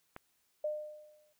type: click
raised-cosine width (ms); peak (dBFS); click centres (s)
0.5; -29; 0.164
type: tone with exponential decay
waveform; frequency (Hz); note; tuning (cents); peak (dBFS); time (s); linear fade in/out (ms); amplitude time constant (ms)
sine; 605; D#5; -49; -30; 0.64-1.33; 5; 150
effects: white hiss -75 dBFS RMS until 1.39 s